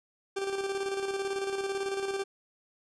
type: tone with tremolo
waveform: 40% pulse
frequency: 392 Hz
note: G4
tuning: in tune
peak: -28 dBFS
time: 0.36-2.24 s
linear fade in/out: 10 ms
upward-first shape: square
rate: 18 Hz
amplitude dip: 45%
effects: resampled to 22050 Hz